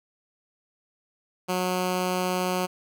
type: tone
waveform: 10% pulse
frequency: 182.6 Hz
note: F#3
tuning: 23 cents flat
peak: -16 dBFS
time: 1.48-2.67 s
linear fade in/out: 20 ms
effects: none